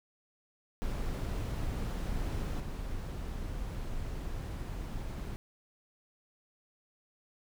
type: noise with level steps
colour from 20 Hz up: brown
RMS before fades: -34 / -38 dBFS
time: 0.82-5.36 s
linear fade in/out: 0 ms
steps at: 2.6 s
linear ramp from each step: 2 ms
effects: none